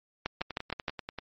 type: two click trains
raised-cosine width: 0.3 ms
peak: -14 / -20 dBFS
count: 5 / 9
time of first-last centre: 0.26-0.882 / 0.41-1.187 s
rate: 6.43 / 10.3 Hz
effects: MP3 32 kbps